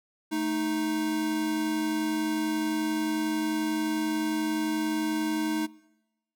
square tone pair together, 219.8 / 311.1 Hz, A3 / D#4, -2 / 0 cents, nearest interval tritone, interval 602 cents, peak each -35 / -28 dBFS, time 0.31-5.67 s, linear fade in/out 20 ms, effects noise-tail reverb RT60 1.0 s tail -23 dB re dry

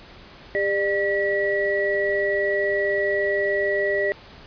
sine tone cluster, 400.9 / 599 / 1936 Hz, G4 / D5 / B6, +39 / +34 / -35 cents, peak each -24 dBFS, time 0.55-4.12 s, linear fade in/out 0 ms, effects pink hiss -45 dBFS RMS until 4.46 s + resampled to 11025 Hz

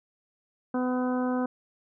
harmonic tone, 251.8 Hz, B3, 34 cents sharp, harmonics 1 / 2 / 3 / 4 / 5 / 6, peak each -26 / -32 / -36 / -38 / -40 / -42 dBFS, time 0.74-1.46 s, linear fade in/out 5 ms, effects none

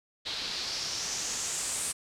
white noise with low-pass filter sweep, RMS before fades -34 dBFS, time 0.25-1.93 s, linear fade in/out 20 ms, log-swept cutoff 3900 to 9000 Hz, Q 3.6, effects none

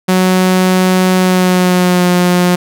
sawtooth tone with pitch glide, 185 to 178.49 Hz, F#3 to F3, 0 to +38 cents, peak -4 dBFS, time 0.08-2.56 s, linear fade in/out 10 ms, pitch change -62 cents, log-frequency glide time 1.17-2.09 s, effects none

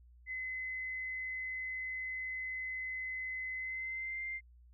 sine tone with pitch glide, 2037 to 2094 Hz, C7 to C7, -47 to +1 cents, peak -37 dBFS, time 0.26-4.41 s, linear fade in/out 50 ms, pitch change +48 cents, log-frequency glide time 3.56-4.23 s, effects added 60 Hz sine -57 dBFS peak until 4.73 s

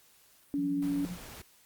sine tone, 284.1 Hz, C#4, 43 cents sharp, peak -28 dBFS, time 0.54-1.05 s, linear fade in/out 0 ms
sine tone with tremolo, 177.4 Hz, F3, 27 cents sharp, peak -34 dBFS, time 0.57-1.17 s, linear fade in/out 20 ms, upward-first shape triangle, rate 15 Hz, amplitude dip 70%
pink noise, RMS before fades -47 dBFS, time 0.82-1.42 s, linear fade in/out 5 ms
effects white hiss -62 dBFS RMS until 1.65 s + Opus 48 kbps

